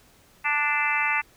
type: harmonic tone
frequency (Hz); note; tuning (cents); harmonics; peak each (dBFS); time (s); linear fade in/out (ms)
293.7; D4; 0; 3 / 4 / 5 / 6 / 7 / 8 / 9; -29 / -31 / -31 / -31 / -26 / -31 / -28; 0.44-1.22; 20
effects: pink hiss -57 dBFS RMS until 1.36 s